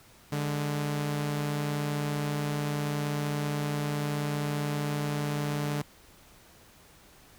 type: tone pair together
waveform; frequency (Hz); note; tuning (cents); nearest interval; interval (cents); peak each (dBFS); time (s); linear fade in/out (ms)
sawtooth; 146.83 / 207.6; D3 / G#3; 0 / 0; tritone; 600; -25 / -34; 0.32-5.82; 5
effects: pink hiss -56 dBFS RMS until 7.38 s